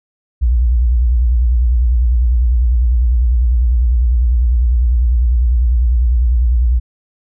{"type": "tone with vibrato", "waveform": "sine", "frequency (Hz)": 60, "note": "B1", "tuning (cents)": -49, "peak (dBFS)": -9, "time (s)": [0.41, 6.8], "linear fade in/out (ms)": 20, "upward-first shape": "sine", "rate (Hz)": 10, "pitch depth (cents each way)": 140, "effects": []}